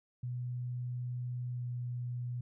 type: tone with pitch glide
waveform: sine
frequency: 123.47 to 122.48 Hz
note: B2 to B2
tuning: 0 to -14 cents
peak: -35 dBFS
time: 0.23-2.41 s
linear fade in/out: 5 ms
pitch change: -14 cents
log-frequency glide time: 1.52-1.62 s
effects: none